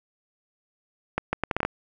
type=accelerating click train; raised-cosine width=0.5 ms; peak=-9 dBFS; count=8; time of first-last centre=1.18-1.65 s; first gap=150 ms; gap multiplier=0.71; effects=none

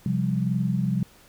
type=chord; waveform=sine; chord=C suspended fourth; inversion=none; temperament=just; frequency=130.81 / 174.42 / 196.22 Hz; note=C3 / F3 / G3; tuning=0 / -2 / +2 cents; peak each=-26 dBFS; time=0.06-1.03 s; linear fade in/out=2 ms; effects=pink hiss -54 dBFS RMS until 1.28 s

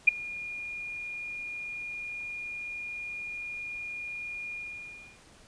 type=tone with ADSR envelope; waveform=sine; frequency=2426 Hz; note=D#7; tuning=44 cents flat; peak=-11 dBFS; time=0.07-5.2 s; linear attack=13 ms; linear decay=10 ms; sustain=-24 dB; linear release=670 ms; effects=pink hiss -56 dBFS RMS until 5.47 s + resampled to 22050 Hz

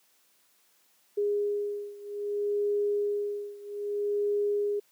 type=beating tone pair; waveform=sine; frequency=410.5 / 411.12 Hz; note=G#4 / G#4; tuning=-20 / -18 cents; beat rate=0.62 Hz; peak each=-29 / -31 dBFS; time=1.17-4.8 s; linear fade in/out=10 ms; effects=white hiss -66 dBFS RMS until 4.91 s + high-pass 200 Hz 12 dB/octave

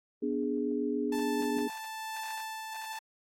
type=chord; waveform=sine; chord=G# diminished; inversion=first; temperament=equal; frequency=246.9 / 293.7 / 415.3 Hz; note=B3 / D4 / G#4; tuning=0 / 0 / 0 cents; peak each=-33 dBFS; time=0.22-1.68 s; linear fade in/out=10 ms
type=tone with tremolo; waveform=sawtooth; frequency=880 Hz; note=A5; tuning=in tune; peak=-32 dBFS; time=1.12-2.99 s; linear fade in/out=5 ms; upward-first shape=sine; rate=1.1 Hz; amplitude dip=30%
effects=AAC 48 kbps

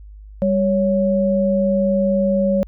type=tone pair together; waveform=sine; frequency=198.07 / 557 Hz; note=G3 / C#5; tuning=+18 / +8 cents; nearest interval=octave + tritone; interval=1790 cents; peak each=-17 dBFS; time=0.42-2.63 s; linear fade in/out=0 ms; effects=added 51 Hz sine -36 dBFS peak until 2.67 s

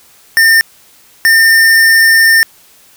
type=tone bursts at uneven times; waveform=square; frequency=1808 Hz; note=A6; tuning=47 cents sharp; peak=-5 dBFS; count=2; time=0.37-0.61 / 1.25-2.43 s; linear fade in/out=0 ms; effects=white hiss -44 dBFS RMS until 2.96 s

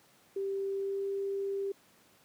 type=tone with pitch glide; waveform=sine; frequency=392 to 394.7 Hz; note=G4 to G4; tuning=0 to +12 cents; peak=-31 dBFS; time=0.36-1.72 s; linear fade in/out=5 ms; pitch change=+12 cents; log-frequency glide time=0.72-1.07 s; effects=pink hiss -63 dBFS RMS until 2.24 s + high-pass 150 Hz 12 dB/octave

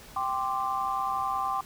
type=chord; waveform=sine; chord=G suspended fourth; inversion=none; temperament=just; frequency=784 / 1045.3 / 1176 Hz; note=G5 / C6 / D6; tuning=0 / -2 / +2 cents; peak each=-31 dBFS; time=0.16-1.61 s; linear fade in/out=5 ms; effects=pink hiss -49 dBFS RMS until 1.65 s

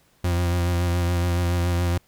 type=tone with vibrato; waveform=40% pulse; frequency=87.31 Hz; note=F2; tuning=in tune; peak=-19 dBFS; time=0.24-1.98 s; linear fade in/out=5 ms; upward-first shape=sine; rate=7.1 Hz; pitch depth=27 cents each way; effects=pink hiss -61 dBFS RMS until 2.07 s

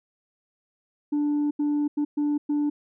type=tone bursts at uneven times; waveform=sine; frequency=293.7 Hz; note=D4; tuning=in tune; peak=-19 dBFS; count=5; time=1.12-1.51 / 1.59-1.88 / 1.97-2.05 / 2.17-2.38 / 2.49-2.7 s; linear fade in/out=10 ms; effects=tanh soft clip ceiling -20 dBFS

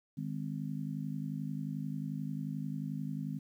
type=harmonic tone; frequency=51.3 Hz; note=G#1; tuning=21 cents flat; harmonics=3 / 4 / 5; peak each=-38 / -40 / -41 dBFS; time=0.17-3.39 s; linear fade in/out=10 ms; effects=11-bit

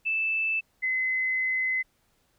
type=tone pair in turn; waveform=sine; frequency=2637 / 2040 Hz; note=E7 / C7; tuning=0 / -44 cents; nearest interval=major third; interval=444 cents; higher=first; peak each=-24 dBFS; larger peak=neither; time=0.05-0.61 / 0.82-1.83 s; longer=second; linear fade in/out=20 ms; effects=pink hiss -69 dBFS RMS until 2.38 s

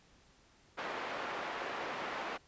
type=band-pass noise; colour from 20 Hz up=pink; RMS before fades=-40 dBFS; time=0.77-2.38 s; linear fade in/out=20 ms; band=480 to 2100 Hz; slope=12 dB/octave; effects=pink hiss -65 dBFS RMS until 2.47 s + resampled to 16000 Hz

